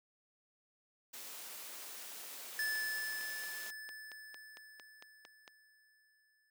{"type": "noise", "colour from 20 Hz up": "white", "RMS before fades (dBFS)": -48, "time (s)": [1.13, 3.71], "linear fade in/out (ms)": 10}
{"type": "click train", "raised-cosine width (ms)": 0.2, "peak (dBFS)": -33, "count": 14, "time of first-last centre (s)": [2.53, 5.478], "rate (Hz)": 4.41}
{"type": "tone with exponential decay", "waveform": "square", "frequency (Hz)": 1739, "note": "A6", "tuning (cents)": -21, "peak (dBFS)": -34, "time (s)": [2.59, 6.5], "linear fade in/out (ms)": 2, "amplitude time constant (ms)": 850}
{"effects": ["high-pass 300 Hz 12 dB/octave"]}